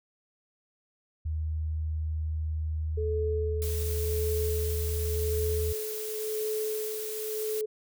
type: tone with pitch glide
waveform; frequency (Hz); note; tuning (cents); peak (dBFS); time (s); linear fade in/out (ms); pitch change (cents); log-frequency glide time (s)
sine; 78.2 to 79.06; D#2 to D#2; +9 to +28; -28; 1.25-5.73; 10; +19; 5.12-5.53
type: tone with tremolo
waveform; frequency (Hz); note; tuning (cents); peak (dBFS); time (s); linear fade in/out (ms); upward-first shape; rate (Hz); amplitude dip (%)
sine; 431.5; A4; -34; -28; 2.97-7.66; 10; sine; 0.91; 55
type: noise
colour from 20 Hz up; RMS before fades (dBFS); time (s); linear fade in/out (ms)
blue; -38; 3.62-7.61; 0
effects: none

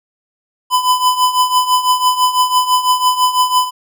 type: tone with tremolo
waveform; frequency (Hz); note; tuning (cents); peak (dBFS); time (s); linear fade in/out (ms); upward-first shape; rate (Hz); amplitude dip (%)
square; 1005; B5; +30; -8; 0.7-3.71; 50; triangle; 6; 80
effects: none

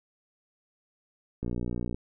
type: click train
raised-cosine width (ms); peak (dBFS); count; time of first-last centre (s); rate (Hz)
3; -20; 32; 1.43-1.945; 60.2
effects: none

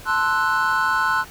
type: chord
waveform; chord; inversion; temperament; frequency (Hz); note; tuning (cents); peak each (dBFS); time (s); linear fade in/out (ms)
triangle; F# half-diminished seventh; first; equal; 880 / 1046.5 / 1318.5 / 1480; A5 / C6 / E6 / F#6; 0 / 0 / 0 / 0; -24 / -21 / -23 / -19; 0.05-1.25; 50
effects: pink hiss -42 dBFS RMS until 1.3 s

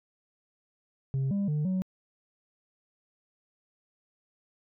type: tone with pitch steps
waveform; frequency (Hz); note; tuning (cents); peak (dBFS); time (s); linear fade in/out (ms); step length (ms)
sine; 134.5 / 199.8 / 150.1 / 186.8; C3 / G3 / D3 / F#3; +48 / +33 / +38 / +17; -23; 1.14-1.82; 0; 170
effects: tanh soft clip ceiling -25 dBFS

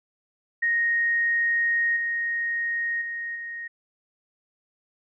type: tone with level steps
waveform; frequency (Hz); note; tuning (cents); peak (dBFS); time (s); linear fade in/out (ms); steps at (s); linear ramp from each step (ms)
sine; 1866; A#6; +1; -20 / -24 / -29 / -32; 0.62-3.68; 10; 1.96 / 3.01 / 3.35; 10
effects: none

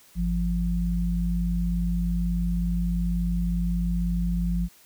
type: tone pair together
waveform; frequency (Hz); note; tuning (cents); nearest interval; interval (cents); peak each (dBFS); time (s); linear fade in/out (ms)
sine; 51.7 / 173.9; G#1 / F3; -7 / -7; octave + major sixth; 2100; -25; 0.15-4.69; 50
effects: white hiss -55 dBFS RMS until 4.85 s

